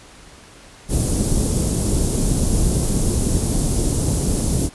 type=band-stop noise; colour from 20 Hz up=pink; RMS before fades=-18 dBFS; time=0.88-4.7 s; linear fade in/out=50 ms; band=350 to 10000 Hz; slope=12 dB/octave; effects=pink hiss -44 dBFS RMS until 4.74 s + resampled to 24000 Hz